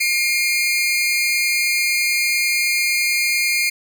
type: tone pair together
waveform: sawtooth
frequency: 2132 / 2403 Hz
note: C7 / D7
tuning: +32 / +39 cents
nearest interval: major second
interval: 207 cents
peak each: -16 dBFS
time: 0-3.7 s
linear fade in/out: 10 ms
effects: none